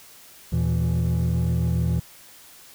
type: tone cluster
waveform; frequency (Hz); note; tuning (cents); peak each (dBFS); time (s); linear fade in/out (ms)
triangle; 79.8 / 119.2 / 166.1; D#2 / A#2 / E3; +44 / +39 / +13; -21; 0.52-2; 10
effects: tanh soft clip ceiling -14 dBFS + white hiss -48 dBFS RMS until 2.74 s